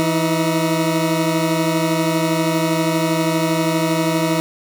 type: tone pair together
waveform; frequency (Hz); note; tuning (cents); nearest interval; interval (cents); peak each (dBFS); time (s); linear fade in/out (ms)
20% pulse; 164.81 / 317.1; E3 / D#4; 0 / +33; major seventh; 1133; -14; 0-4.4; 0
effects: none